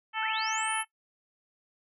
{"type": "harmonic tone", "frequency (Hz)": 440, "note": "A4", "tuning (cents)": 0, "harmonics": [2, 3, 4, 5, 6, 7], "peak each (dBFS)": [-33, -35, -36, -37, -38, -38], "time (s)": [0.13, 0.85], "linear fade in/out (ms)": 50}
{"type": "linear sweep", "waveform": "sine", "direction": "up", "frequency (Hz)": [1326, 11175], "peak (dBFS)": -35, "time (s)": [0.22, 0.83], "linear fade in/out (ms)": 5}
{"effects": ["noise-tail reverb RT60 0.1 s tail -18 dB re dry"]}